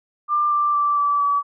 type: tone with pitch steps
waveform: sine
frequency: 1191 / 1179.4 / 1167.8 / 1156.4 / 1145.1 Hz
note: D6 / D6 / D6 / D6 / D6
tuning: +24 / +7 / -10 / -27 / -44 cents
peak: -16 dBFS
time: 0.28-1.43 s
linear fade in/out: 50 ms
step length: 230 ms
effects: none